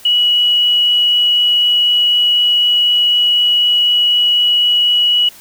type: tone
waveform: sine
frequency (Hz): 2926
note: F#7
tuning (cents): -20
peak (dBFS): -9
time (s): 0.05-5.29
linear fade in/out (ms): 5
effects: white hiss -40 dBFS RMS until 5.4 s